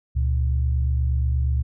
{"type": "tone pair together", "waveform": "sine", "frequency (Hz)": [70.87, 119.3], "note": ["C#2", "A#2"], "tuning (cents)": [39, 41], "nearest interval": "major sixth", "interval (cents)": 902, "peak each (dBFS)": [-19, -26], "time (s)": [0.15, 1.63], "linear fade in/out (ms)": 20, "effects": []}